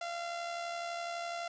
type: tone with amplitude modulation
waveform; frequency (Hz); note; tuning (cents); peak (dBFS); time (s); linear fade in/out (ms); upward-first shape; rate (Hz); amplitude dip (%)
sawtooth; 687; F5; -29; -31; 0.01-1.48; 5; sine; 71.9; 40
effects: resampled to 16000 Hz + 10-bit